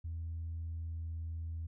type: tone with pitch glide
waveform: sine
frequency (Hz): 82.4 to 81.93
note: E2 to E2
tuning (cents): 0 to -10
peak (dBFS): -36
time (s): 0.04-1.67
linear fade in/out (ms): 10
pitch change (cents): -10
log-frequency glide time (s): 0.62-1.13
effects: tanh soft clip ceiling -34 dBFS